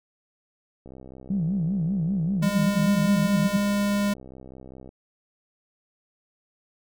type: click train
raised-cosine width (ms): 2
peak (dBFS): -30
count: 263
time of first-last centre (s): 0.86-4.891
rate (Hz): 65
type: tone with vibrato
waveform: sine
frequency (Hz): 178.1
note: F3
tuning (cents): +34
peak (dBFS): -22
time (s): 1.3-3.57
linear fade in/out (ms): 5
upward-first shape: sine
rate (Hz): 5.1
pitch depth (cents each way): 220
type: tone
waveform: square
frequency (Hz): 203.2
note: G#3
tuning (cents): -38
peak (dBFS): -22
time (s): 2.42-4.14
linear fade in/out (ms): 10
effects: none